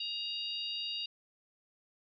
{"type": "harmonic tone", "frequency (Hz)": 944, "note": "A#5", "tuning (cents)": 22, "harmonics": [3, 4, 5], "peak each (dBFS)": [-38, -40, -42], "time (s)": [0, 1.06], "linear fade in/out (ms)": 5, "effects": []}